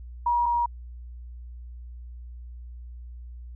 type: tone pair in turn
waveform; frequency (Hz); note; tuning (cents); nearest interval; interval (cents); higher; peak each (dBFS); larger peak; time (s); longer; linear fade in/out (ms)
sine; 956 / 951.5; A#5 / A#5; +43 / +35; unison; 8; first; -20 / -21; first; 0.26-0.46 / 0.46-0.66; neither; 5
effects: added 60 Hz sine -38 dBFS peak until 3.55 s